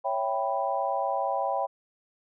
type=chord; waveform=sine; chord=C# half-diminished seventh; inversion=none; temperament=equal; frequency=554.4 / 659.3 / 784 / 987.8 Hz; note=C#5 / E5 / G5 / B5; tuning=0 / 0 / 0 / 0 cents; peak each=-31 / -32 / -29 / -32 dBFS; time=0.04-1.67 s; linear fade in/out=20 ms; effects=none